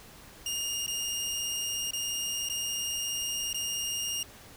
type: tone with dropouts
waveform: 20% pulse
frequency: 2831 Hz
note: F7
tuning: 23 cents sharp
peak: -26 dBFS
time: 0.46-4.23 s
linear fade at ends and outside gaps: 2 ms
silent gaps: 0.864-0.878 / 1.908-1.933 / 2.488-2.498 / 3.53-3.544 s
effects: pink hiss -51 dBFS RMS until 4.56 s